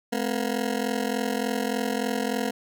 20% pulse ring-modulated tone, 236.8 Hz, A#3, 27 cents sharp, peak -17 dBFS, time 0.12-2.51 s, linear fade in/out 10 ms, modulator 21.7 Hz, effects none

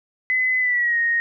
sine tone with pitch glide, 2023 to 1865.8 Hz, B6 to A#6, +41 to +1 cents, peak -17 dBFS, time 0.3-1.2 s, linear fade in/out 0 ms, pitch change -140 cents, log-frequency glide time 0.59-0.98 s, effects none

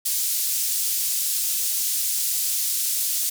white band-pass noise, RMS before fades -24 dBFS, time 0.05-3.3 s, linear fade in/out 10 ms, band 5200 to 16000 Hz, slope 12 dB/octave, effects none

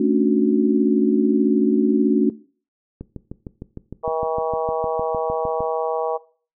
sine chord, D major seventh, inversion second, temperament just, 220.2 / 275.3 / 293.7 / 367.1 Hz, A3 / C#4 / D4 / F#4, +2 / -12 / 0 / -14 cents, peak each -20 dBFS, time 0-2.3 s, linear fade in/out 5 ms
click train, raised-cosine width 3 ms, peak -19 dBFS, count 18, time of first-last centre 3.01-5.605 s, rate 6.55 Hz
harmonic tone, 160.4 Hz, E3, 47 cents flat, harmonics 3 / 4 / 5 / 6 / 7, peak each -24 / -26 / -28 / -30 / -31 dBFS, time 4.03-6.18 s, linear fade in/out 20 ms
effects noise-tail reverb RT60 0.4 s tail -18 dB re dry

